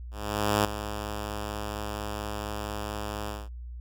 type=tone with ADSR envelope; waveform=5% pulse; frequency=104.3 Hz; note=G#2; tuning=8 cents sharp; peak=-10 dBFS; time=0.11-3.49 s; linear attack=540 ms; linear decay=3 ms; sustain=-12 dB; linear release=210 ms; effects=noise-tail reverb RT60 0.1 s tail -22 dB re dry + added 60 Hz sine -37 dBFS peak until 3.8 s